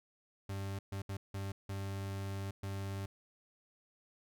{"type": "tone bursts at uneven times", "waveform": "40% pulse", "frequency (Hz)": 98, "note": "G2", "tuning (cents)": 0, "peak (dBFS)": -37, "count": 6, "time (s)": [[0.49, 0.79], [0.92, 1.02], [1.09, 1.17], [1.34, 1.52], [1.69, 2.51], [2.63, 3.06]], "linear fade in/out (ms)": 5, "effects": []}